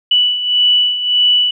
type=beating tone pair; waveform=sine; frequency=2960 / 2961.7 Hz; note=F#7 / F#7; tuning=0 / +1 cents; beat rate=1.7 Hz; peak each=-17 / -11 dBFS; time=0.11-1.51 s; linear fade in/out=5 ms; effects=none